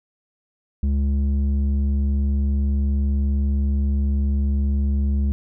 square tone with low-pass filter, 69.8 Hz, C#2, 13 cents sharp, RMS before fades -20 dBFS, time 0.83-5.32 s, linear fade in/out 0 ms, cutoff 170 Hz, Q 1.8, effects none

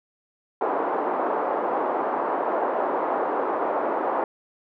white band-pass noise, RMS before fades -25 dBFS, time 0.61-4.24 s, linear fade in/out 2 ms, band 320 to 1000 Hz, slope 24 dB/octave, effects none

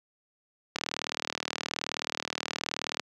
click train, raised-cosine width 0.2 ms, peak -12 dBFS, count 88, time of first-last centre 0.76-2.997 s, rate 38.9 Hz, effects high-pass 200 Hz 12 dB/octave

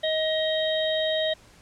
harmonic tone, 630 Hz, D#5, 21 cents sharp, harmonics 1 / 3 / 5 / 6, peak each -24 / -33 / -32 / -30 dBFS, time 0.03-1.34 s, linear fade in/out 10 ms, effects pink hiss -54 dBFS RMS until 1.61 s + low-pass 9000 Hz 12 dB/octave

